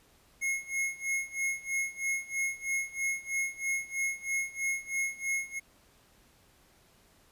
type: tone with tremolo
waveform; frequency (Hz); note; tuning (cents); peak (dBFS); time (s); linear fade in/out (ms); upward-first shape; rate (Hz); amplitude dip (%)
square; 2164; C#7; -42; -28; 0.41-5.6; 20; sine; 3.1; 90
effects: pink hiss -63 dBFS RMS until 7.31 s + resampled to 32000 Hz